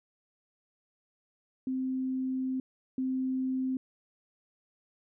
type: tone pair in turn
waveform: sine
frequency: 260.2 / 260.2 Hz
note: C4 / C4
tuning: -9 / -9 cents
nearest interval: unison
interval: 0 cents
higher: neither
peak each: -29 / -28 dBFS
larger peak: second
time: 1.67-2.6 / 2.98-3.77 s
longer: first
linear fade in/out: 2 ms
effects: none